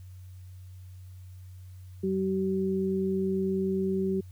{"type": "tone pair together", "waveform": "sine", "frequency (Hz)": [190.6, 381.2], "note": ["G3", "G4"], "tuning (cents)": [-48, -48], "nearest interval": "octave", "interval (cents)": 1200, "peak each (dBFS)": -28, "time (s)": [2.03, 4.21], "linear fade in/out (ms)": 10, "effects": ["added 92 Hz sine -43 dBFS peak until 4.31 s", "white hiss -65 dBFS RMS until 4.31 s"]}